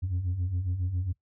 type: beating tone pair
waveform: sine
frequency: 85 / 92.3 Hz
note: F2 / F#2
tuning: -46 / -4 cents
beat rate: 7.3 Hz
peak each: -32 / -26 dBFS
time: 0.02-1.13 s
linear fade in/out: 20 ms
effects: noise-tail reverb RT60 0.1 s tail -19 dB re dry + tanh soft clip ceiling -24 dBFS